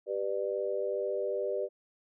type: chord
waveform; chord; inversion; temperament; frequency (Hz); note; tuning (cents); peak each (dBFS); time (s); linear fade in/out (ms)
sine; G major; none; equal with one note detuned; 392 / 493.9 / 596.2; G4 / B4 / D5; 0 / 0 / +26; -34; 0.06-1.69; 50
effects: none